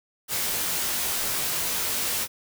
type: noise with comb filter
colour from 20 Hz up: white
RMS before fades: -27 dBFS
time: 0.28-2.28 s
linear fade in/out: 50 ms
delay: 19 ms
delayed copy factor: -0.6
effects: none